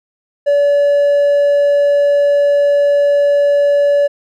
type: tone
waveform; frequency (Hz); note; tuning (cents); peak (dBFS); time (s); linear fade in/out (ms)
triangle; 573; D5; -43; -6; 0.46-4.08; 20
effects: tanh soft clip ceiling -2 dBFS